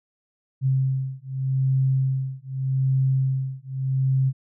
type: beating tone pair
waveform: sine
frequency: 132.4 / 133.23 Hz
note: C3 / C3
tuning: +21 / +32 cents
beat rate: 0.83 Hz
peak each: -23 dBFS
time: 0.61-4.33 s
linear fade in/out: 50 ms
effects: none